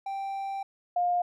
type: tone pair in turn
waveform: triangle / sine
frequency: 784 / 708.2 Hz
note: G5 / F5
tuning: 0 / +24 cents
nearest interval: major second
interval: 176 cents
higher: first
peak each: -29 / -23 dBFS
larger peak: second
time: 0.06-0.63 / 0.96-1.22 s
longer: first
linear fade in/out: 5 ms
effects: none